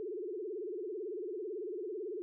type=tone with vibrato; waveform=sine; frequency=391.9 Hz; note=G4; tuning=in tune; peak=-37 dBFS; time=0-2.22 s; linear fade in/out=0 ms; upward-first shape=sine; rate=18 Hz; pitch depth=230 cents each way; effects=none